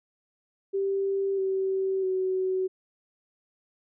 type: tone with pitch steps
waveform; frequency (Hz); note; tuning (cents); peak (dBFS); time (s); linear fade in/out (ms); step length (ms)
sine; 391.7 / 383.2 / 374.9; G4 / G4 / F#4; -1 / -39 / +23; -24; 0.73-2.68; 20; 650
effects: none